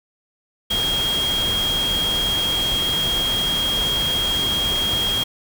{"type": "tone in noise", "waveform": "sine", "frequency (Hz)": 3253, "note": "G#7", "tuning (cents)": -37, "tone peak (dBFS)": -19, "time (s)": [0.7, 5.24], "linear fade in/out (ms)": 10, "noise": "pink", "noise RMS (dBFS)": -27, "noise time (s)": [0.7, 5.24], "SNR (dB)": 5, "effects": []}